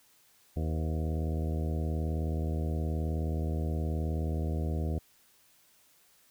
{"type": "harmonic tone with a mistuned harmonic", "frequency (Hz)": 79, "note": "D#2", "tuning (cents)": 27, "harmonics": [1, 2, 3, 4, 5, 6, 7, 8, 9], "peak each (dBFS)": [-30, -36, -40, -42, -44, -46, -47, -48, -49], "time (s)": [0.56, 4.99], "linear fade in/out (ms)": 10, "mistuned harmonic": 7, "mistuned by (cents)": -64, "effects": ["white hiss -64 dBFS RMS until 6.3 s"]}